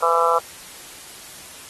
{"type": "harmonic tone", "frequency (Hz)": 167.4, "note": "E3", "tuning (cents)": 27, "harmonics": [3, 4, 5, 6, 7, 8], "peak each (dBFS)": [-21, -25, -25, -22, -21, -21], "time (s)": [0.02, 0.39], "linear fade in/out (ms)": 10, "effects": ["white hiss -40 dBFS RMS until 1.69 s", "AAC 32 kbps"]}